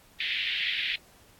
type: band-pass noise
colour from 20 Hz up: white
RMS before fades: -30 dBFS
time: 0.2-0.96 s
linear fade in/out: 5 ms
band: 1900 to 3600 Hz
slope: 48 dB/octave
effects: pink hiss -58 dBFS RMS until 1.39 s + AAC 64 kbps